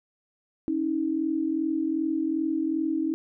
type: tone pair together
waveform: sine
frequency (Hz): 277.2 / 319.8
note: C#4 / D#4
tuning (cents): 0 / +48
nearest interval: major second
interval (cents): 248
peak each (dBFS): -29 / -25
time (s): 0.68-3.14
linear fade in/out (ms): 0
effects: none